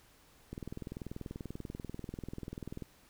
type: click train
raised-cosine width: 3 ms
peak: -28 dBFS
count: 48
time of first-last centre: 0.53-2.823 s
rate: 20.5 Hz
effects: pink hiss -63 dBFS RMS until 3.09 s